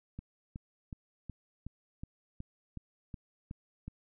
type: click train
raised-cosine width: 5 ms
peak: -29 dBFS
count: 11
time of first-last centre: 0.19-3.88 s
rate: 2.71 Hz
effects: none